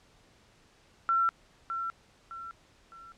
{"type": "tone with echo", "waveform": "sine", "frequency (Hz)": 1352, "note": "E6", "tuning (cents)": 43, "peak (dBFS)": -23, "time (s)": [1.09, 1.29], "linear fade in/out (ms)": 0, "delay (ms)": 610, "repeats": 3, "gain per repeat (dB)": -8, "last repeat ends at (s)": 3.12, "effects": ["pink hiss -62 dBFS RMS until 3.17 s", "low-pass 7000 Hz 12 dB/octave"]}